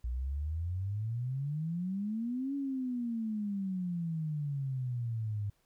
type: exponential two-way sweep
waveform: sine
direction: up then down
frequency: 58.27 to 282.6 to 100.7 Hz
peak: -32 dBFS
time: 0.04-5.5 s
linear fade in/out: 5 ms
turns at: 2.55 s
effects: pink hiss -74 dBFS RMS until 5.65 s